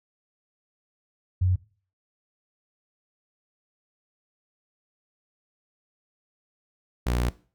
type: tone pair in turn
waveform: sine / sawtooth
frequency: 91.6 / 60.2 Hz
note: F#2 / B1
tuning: -17 / -44 cents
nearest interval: perfect fifth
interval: 727 cents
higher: first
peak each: -19 dBFS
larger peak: neither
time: 1.41-1.56 / 7.06-7.3 s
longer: second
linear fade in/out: 10 ms
effects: noise-tail reverb RT60 0.4 s tail -19 dB re dry